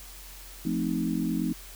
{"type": "chord", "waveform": "sine", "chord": "F dominant seventh", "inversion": "none", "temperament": "equal", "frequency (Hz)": [174.61, 220, 261.6, 311.1], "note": ["F3", "A3", "C4", "Eb4"], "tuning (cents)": [0, 0, 0, 0], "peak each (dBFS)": -31, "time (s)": [0.65, 1.53], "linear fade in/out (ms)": 5, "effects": ["added 45 Hz sine -46 dBFS peak until 1.75 s", "white hiss -47 dBFS RMS until 1.75 s"]}